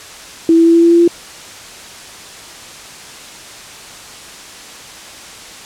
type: tone with pitch steps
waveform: sine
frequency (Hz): 329.6 / 331.7 / 333.8 / 335.9 / 338.1 / 340.2 / 342.4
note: E4 / E4 / E4 / E4 / E4 / F4 / F4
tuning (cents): 0 / +11 / +22 / +33 / +44 / -45 / -34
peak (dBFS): -5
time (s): 0.49-1.078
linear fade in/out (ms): 2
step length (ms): 84
effects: white hiss -33 dBFS RMS until 5.65 s + low-pass 8000 Hz 12 dB/octave